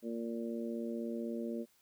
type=harmonic tone; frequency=116 Hz; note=A#2; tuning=8 cents flat; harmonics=2 / 3 / 4 / 5; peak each=-38 / -42 / -44 / -46 dBFS; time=0.02-1.66 s; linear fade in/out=50 ms; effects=white hiss -70 dBFS RMS until 1.81 s